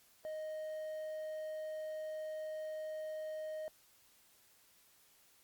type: tone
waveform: triangle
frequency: 622.3 Hz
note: D#5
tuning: in tune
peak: -38 dBFS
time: 0.25-3.68 s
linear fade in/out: 0 ms
effects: white hiss -67 dBFS RMS until 5.43 s + Opus 48 kbps